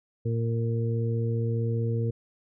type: harmonic tone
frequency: 115.2 Hz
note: A#2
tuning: 20 cents flat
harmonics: 1 / 2 / 3 / 4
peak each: -25 / -35 / -39 / -33 dBFS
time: 0.25-2.11 s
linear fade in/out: 10 ms
effects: none